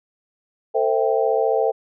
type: chord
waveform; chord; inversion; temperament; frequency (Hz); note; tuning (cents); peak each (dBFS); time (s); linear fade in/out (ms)
sine; A minor seventh; none; equal with one note detuned; 449 / 523.3 / 659.3 / 784; A4 / C5 / E5 / G5; +35 / 0 / 0 / 0; -20 / -22 / -23 / -24; 0.74-1.72; 20
effects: none